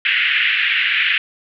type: band-pass noise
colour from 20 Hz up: white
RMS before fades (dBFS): -17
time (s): 0.05-1.18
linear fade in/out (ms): 2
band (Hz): 1600 to 3000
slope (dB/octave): 48
effects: none